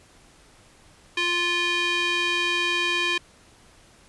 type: tone with band-pass filter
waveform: square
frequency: 349.2 Hz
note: F4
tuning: in tune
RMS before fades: -24 dBFS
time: 1.17-3.18 s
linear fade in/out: 5 ms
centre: 2700 Hz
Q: 2.2
effects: pink hiss -54 dBFS RMS until 4.08 s + resampled to 24000 Hz